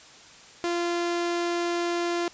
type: tone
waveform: sawtooth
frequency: 345.3 Hz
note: F4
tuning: 20 cents flat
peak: -21 dBFS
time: 0.64-2.28 s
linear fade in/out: 0 ms
effects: white hiss -49 dBFS RMS until 2.33 s + resampled to 16000 Hz